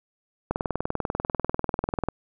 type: click train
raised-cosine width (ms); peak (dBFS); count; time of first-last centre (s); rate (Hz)
1; -11; 33; 0.51-2.086; 20.3
effects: none